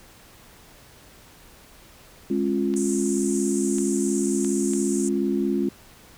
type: chord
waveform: sine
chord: Db major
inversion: second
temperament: equal with one note detuned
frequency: 207.7 / 272.1 / 349.2 Hz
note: Ab3 / Db4 / F4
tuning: 0 / -32 / 0 cents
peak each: -25 dBFS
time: 2.3-5.69 s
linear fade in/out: 5 ms
type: clicks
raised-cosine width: 0.2 ms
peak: -22 dBFS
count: 4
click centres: 2.739 / 3.784 / 4.447 / 4.735 s
type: band-pass noise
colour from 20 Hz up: white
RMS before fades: -34 dBFS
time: 2.76-5.09 s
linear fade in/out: 5 ms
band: 6600 to 8800 Hz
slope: 48 dB/octave
effects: pink hiss -50 dBFS RMS until 6.17 s